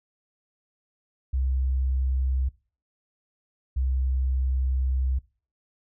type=tone pair in turn; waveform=sine; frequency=65.41 / 65.16 Hz; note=C2 / C2; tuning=0 / -7 cents; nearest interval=unison; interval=7 cents; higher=first; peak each=-21 dBFS; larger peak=neither; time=1.33-2.49 / 3.76-5.19 s; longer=second; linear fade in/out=10 ms; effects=noise-tail reverb RT60 0.4 s tail -22 dB re dry + tanh soft clip ceiling -17 dBFS